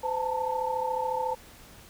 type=tone cluster; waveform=sine; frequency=510 / 873 / 907 Hz; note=C5 / A5 / A#5; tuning=-44 / -14 / -48 cents; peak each=-31 dBFS; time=0.03-1.35 s; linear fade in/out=10 ms; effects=pink hiss -51 dBFS RMS until 1.89 s